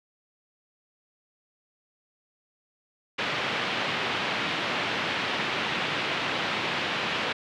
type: band-pass noise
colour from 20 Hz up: white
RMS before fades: -29 dBFS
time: 3.18-7.33 s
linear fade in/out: 10 ms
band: 110 to 3300 Hz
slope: 24 dB/octave
effects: none